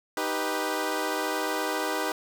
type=chord; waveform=15% pulse; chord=Eb augmented; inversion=none; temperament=equal; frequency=311.1 / 392 / 493.9 Hz; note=Eb4 / G4 / B4; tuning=0 / 0 / 0 cents; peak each=-25 dBFS; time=0.17-2.12 s; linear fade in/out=2 ms; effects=none